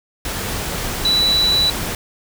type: tone in noise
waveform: sine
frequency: 3951 Hz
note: B7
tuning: in tune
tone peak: -13 dBFS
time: 1.05-1.7 s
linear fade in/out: 2 ms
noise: pink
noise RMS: -24 dBFS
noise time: 0.25-1.95 s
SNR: +8 dB
effects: none